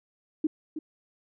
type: tone with echo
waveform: sine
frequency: 311.1 Hz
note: D#4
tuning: in tune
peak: -21 dBFS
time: 0.44-0.47 s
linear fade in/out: 5 ms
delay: 320 ms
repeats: 1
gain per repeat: -10 dB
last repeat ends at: 0.79 s
effects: none